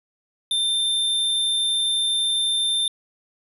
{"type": "tone", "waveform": "square", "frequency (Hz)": 3582, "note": "A7", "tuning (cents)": 30, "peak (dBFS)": -20, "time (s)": [0.51, 2.88], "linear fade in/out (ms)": 2, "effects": ["resampled to 32000 Hz"]}